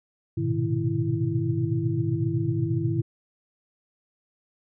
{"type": "tone cluster", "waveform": "sine", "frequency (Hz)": [106, 120.1, 128.1, 155.5, 332.1], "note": ["G#2", "B2", "C3", "D#3", "E4"], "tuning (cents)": [36, -48, -36, -1, 13], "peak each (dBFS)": -29, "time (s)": [0.37, 3.02], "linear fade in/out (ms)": 10, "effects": []}